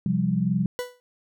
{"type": "chord", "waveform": "sine", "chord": "C suspended fourth", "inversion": "none", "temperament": "just", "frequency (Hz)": [130.81, 174.42, 196.22], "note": ["C3", "F3", "G3"], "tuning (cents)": [0, -2, 2], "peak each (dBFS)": [-28, -24, -24], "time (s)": [0.06, 0.66], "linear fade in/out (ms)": 2}
{"type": "tone with exponential decay", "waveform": "40% pulse", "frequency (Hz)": 493.9, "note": "B4", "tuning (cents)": 0, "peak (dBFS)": -23, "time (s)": [0.79, 1], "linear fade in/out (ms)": 0, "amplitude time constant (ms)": 45}
{"effects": []}